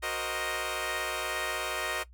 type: chord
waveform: 10% pulse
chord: C half-diminished seventh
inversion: second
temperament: equal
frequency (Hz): 370 / 466.2 / 523.3 / 622.3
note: Gb4 / Bb4 / C5 / Eb5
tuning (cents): 0 / 0 / 0 / 0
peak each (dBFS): -30 / -29 / -31 / -26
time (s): 0.02-2.04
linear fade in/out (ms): 20
effects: noise-tail reverb RT60 0.1 s tail -17 dB re dry + added 60 Hz sine -50 dBFS peak until 2.13 s